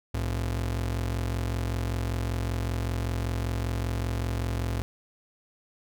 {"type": "ring-modulated tone", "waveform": "45% pulse", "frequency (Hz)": 85.1, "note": "F2", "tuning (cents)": -44, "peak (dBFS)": -24, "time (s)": [0.14, 4.82], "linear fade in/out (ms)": 0, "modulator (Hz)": 22.6, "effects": []}